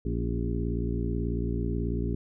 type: harmonic tone with a mistuned harmonic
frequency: 58.27 Hz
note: A#1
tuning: in tune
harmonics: 1 / 2 / 3 / 4 / 5 / 6 / 7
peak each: -30 / -33 / -35 / -36 / -37 / -38 / -38 dBFS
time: 0.05-2.15 s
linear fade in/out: 5 ms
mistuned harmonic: 5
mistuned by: -49 cents
effects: none